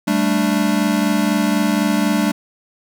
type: chord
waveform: square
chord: G suspended second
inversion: none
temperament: equal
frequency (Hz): 196 / 220 / 293.7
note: G3 / A3 / D4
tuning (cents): 0 / 0 / 0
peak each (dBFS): -20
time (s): 0.07-2.32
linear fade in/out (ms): 10
effects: none